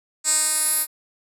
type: tone with band-pass filter sweep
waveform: 10% pulse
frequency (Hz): 309.2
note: D#4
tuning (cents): -11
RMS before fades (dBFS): -21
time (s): 0.24-0.87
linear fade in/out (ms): 50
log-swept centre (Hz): 7700 to 12000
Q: 5
effects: none